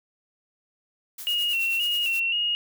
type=noise with tremolo; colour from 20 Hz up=blue; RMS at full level=-36 dBFS; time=1.18-2.2 s; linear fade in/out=5 ms; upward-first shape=sine; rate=9.4 Hz; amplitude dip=60%
type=tone with vibrato; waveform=sine; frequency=2794 Hz; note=F7; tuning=in tune; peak=-22 dBFS; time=1.27-2.55 s; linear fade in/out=0 ms; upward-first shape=square; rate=1.9 Hz; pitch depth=45 cents each way
effects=none